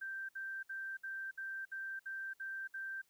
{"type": "tone bursts", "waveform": "sine", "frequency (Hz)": 1568, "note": "G6", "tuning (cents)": 0, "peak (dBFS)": -40, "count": 9, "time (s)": [0.01, 3.018], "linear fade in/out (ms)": 10, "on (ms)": 280, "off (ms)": 61, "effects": ["white hiss -75 dBFS RMS until 3.09 s"]}